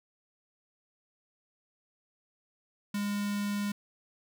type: tone with notch filter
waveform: square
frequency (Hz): 204.1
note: G#3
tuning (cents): -30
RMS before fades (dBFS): -32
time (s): 2.94-3.72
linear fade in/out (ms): 5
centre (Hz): 550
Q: 0.83
effects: none

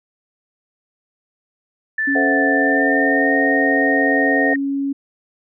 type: tone with pitch glide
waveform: sine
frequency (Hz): 1760 to 1850.7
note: A6 to A#6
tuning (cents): 0 to -13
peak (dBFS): -17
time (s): 1.98-4.56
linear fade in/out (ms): 5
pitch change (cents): +87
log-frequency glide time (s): 2.45-3.35
type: tone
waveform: sine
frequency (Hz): 277.2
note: C#4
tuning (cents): 0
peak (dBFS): -18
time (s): 2.07-4.93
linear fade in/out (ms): 10
type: chord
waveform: sine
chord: F# half-diminished seventh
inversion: first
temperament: equal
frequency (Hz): 440 / 523.3 / 659.3 / 740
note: A4 / C5 / E5 / F#5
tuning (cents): 0 / 0 / 0 / 0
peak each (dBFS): -23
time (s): 2.15-4.54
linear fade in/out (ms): 5
effects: none

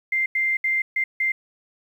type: tone bursts at uneven times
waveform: sine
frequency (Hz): 2093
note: C7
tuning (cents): 0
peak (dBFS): -19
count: 5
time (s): 0.12-0.26 / 0.35-0.57 / 0.64-0.82 / 0.96-1.04 / 1.2-1.32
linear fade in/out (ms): 5
effects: 9-bit

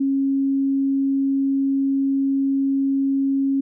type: tone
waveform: sine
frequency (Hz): 273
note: C#4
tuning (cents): -26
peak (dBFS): -17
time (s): 0-3.61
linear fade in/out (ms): 10
effects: none

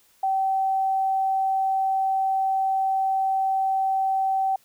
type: tone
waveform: sine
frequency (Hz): 770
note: G5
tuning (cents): -31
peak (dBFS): -20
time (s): 0.23-4.56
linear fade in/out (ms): 5
effects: white hiss -60 dBFS RMS until 4.64 s

